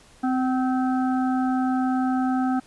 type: harmonic tone with a mistuned harmonic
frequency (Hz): 258.8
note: C4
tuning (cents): -19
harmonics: 1 / 3 / 5 / 6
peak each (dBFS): -21 / -27 / -34 / -38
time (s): 0.23-2.6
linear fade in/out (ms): 10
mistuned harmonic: 3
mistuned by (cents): -26
effects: pink hiss -53 dBFS RMS until 2.66 s + resampled to 24000 Hz